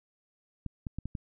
clicks, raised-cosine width 5 ms, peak -23 dBFS, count 5, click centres 0.663 / 0.868 / 0.986 / 1.056 / 1.152 s, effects none

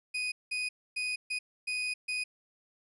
35% pulse tone bursts at uneven times, 2489 Hz, D#7, in tune, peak -29 dBFS, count 6, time 0.14-0.32 / 0.51-0.69 / 0.96-1.16 / 1.3-1.39 / 1.67-1.94 / 2.08-2.24 s, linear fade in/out 10 ms, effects resampled to 24000 Hz

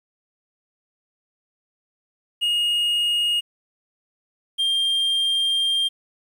triangle tone pair in turn, 2864 / 3194 Hz, F7 / G7, +43 / +32 cents, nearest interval major second, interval 189 cents, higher second, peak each -17 dBFS, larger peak neither, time 2.41-3.41 / 4.58-5.89 s, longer second, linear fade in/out 20 ms, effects 9-bit

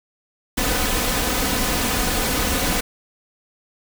pink noise with comb filter, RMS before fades -21 dBFS, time 0.57-2.81 s, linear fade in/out 10 ms, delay 4 ms, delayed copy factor +0.55, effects none

